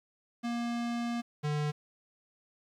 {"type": "tone pair in turn", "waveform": "square", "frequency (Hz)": [236.5, 148.99], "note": ["A#3", "D3"], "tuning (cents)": [25, 25], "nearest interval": "minor sixth", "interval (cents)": 800, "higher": "first", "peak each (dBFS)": [-32, -30], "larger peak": "second", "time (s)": [[0.43, 1.22], [1.43, 1.72]], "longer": "first", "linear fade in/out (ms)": 20, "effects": ["low-pass 6000 Hz 12 dB/octave", "10-bit"]}